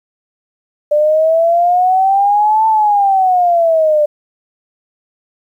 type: exponential two-way sweep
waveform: sine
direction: up then down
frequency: 590 to 888 to 590 Hz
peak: -8 dBFS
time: 0.91-4.06 s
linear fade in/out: 10 ms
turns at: 2.67 s
effects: 8-bit